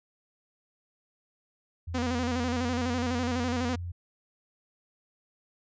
sine tone with pitch glide, 85.1 to 87.49 Hz, F2 to F2, -44 to +4 cents, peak -33 dBFS, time 1.87-3.92 s, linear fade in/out 10 ms, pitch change +48 cents, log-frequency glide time 2.54-2.69 s
sawtooth tone with vibrato, 246.9 Hz, B3, in tune, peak -24 dBFS, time 1.94-3.76 s, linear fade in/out 10 ms, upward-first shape square, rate 12 Hz, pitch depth 60 cents each way
effects resampled to 16000 Hz

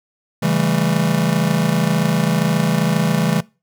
square chord, A dominant seventh, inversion first, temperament just, 137.5 / 165 / 198 / 220 Hz, C#3 / E3 / G3 / A3, -14 / +2 / +18 / 0 cents, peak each -23 / -19 / -22 / -23 dBFS, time 0.42-3.41 s, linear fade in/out 10 ms, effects noise-tail reverb RT60 0.3 s tail -23 dB re dry

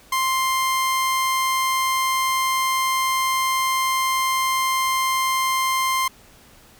45% pulse tone pair together, 1050 / 2100 Hz, C6 / C7, +6 / +6 cents, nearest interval octave, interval 1200 cents, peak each -20 / -26 dBFS, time 0.12-6.08 s, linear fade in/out 5 ms, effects pink hiss -50 dBFS RMS until 6.79 s

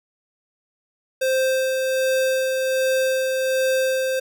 square tone with tremolo, 523.3 Hz, C5, in tune, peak -18 dBFS, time 1.21-4.2 s, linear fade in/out 10 ms, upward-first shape sine, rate 1.3 Hz, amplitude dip 30%, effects none

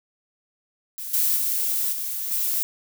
violet noise with level steps, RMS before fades -33 / -21 / -24 / -29 / -24 dBFS, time 0.98-2.63 s, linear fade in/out 0 ms, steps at 1.13 / 1.36 / 1.92 / 2.31 s, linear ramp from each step 10 ms, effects none

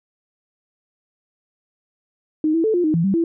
sine tone with pitch steps, 309.8 / 328.8 / 438.6 / 352.5 / 310 / 166.6 / 194.8 / 333.7 Hz, D#4 / E4 / A4 / F4 / D#4 / E3 / G3 / E4, -7 / -4 / -6 / +16 / -6 / +19 / -11 / +21 cents, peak -15 dBFS, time 2.44-3.24 s, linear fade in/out 2 ms, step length 100 ms, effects none

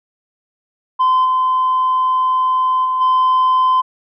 sine tone with level steps, 1028 Hz, C6, 31 cents flat, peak -8 / -11 / -14 / -8 dBFS, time 0.99-3.82 s, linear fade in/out 20 ms, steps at 1.24 / 2.84 / 3 s, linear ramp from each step 20 ms, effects tanh soft clip ceiling -9 dBFS

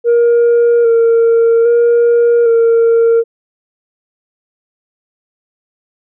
sine tone with vibrato, 466.2 Hz, A#4, in tune, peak -4 dBFS, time 0.04-3.24 s, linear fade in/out 50 ms, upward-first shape square, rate 0.62 Hz, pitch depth 21 cents each way, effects tanh soft clip ceiling -5 dBFS

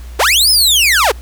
sawtooth linear two-way sweep, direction up then down, 307.8 to 5274 to 349.3 Hz, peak -5 dBFS, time 0.19-1.12 s, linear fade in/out 10 ms, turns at 0.5 s, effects added 60 Hz sine -27 dBFS peak until 1.21 s + pink hiss -42 dBFS RMS until 1.21 s

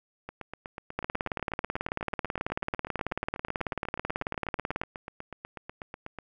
two click trains, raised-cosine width 0.5 ms, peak -23 / -14 dBFS, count 49 / 71, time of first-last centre 0.29-6.187 / 0.99-4.815 s, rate 8.14 / 18.3 Hz, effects none

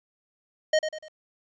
square tone with echo, 622.3 Hz, D#5, in tune, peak -19 dBFS, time 0.73-0.79 s, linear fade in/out 5 ms, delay 98 ms, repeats 3, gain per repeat -8 dB, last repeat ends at 1.084 s, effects resampled to 16000 Hz + 10-bit

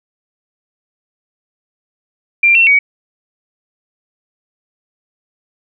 sine tone with pitch steps, 2375 / 2708 / 2253 Hz, D7 / E7 / C#7, +19 / +46 / +28 cents, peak -6 dBFS, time 2.43-2.79 s, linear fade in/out 5 ms, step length 120 ms, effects none

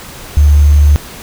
sine tone with sample-and-hold, 73.3 Hz, D2, 3 cents flat, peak -3 dBFS, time 0.37-0.96 s, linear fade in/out 0 ms, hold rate 6300 Hz, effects pink hiss -30 dBFS RMS until 1.22 s

